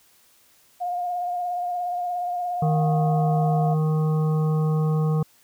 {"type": "tone with vibrato", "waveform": "sine", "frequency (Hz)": 711, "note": "F5", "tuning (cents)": 31, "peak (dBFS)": -24, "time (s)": [0.8, 3.75], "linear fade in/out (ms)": 20, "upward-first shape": "triangle", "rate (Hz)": 17, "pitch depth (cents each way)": 32}
{"type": "harmonic tone", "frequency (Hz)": 155.56, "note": "D#3", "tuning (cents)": 0, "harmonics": [1, 3, 5, 7, 8], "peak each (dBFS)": [-19, -30, -37, -38, -42], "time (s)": [2.62, 5.23], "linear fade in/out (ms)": 5}
{"effects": ["white hiss -58 dBFS RMS until 5.43 s"]}